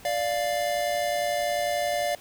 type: tone pair together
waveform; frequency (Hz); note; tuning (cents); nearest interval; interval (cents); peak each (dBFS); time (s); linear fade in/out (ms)
square; 587.3 / 698.4; D5 / F5; 0 / 0; minor third; 300; -28; 0.05-2.15; 2
effects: pink hiss -49 dBFS RMS until 2.2 s